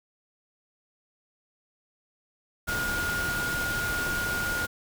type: tone in noise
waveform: sine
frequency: 1429 Hz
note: F6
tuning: 39 cents sharp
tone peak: -28 dBFS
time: 2.67-4.67 s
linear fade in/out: 20 ms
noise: pink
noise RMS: -33 dBFS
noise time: 2.67-4.67 s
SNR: +2 dB
effects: none